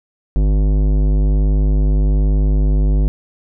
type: tone with tanh clipping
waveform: sine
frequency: 50.6 Hz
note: G#1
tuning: 44 cents flat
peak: -13 dBFS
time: 0.36-3.08 s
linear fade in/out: 0 ms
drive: 16 dB
effects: none